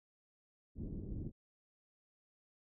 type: low-pass noise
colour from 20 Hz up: pink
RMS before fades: -43 dBFS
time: 0.75-1.32 s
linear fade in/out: 50 ms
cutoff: 330 Hz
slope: 24 dB/octave
effects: none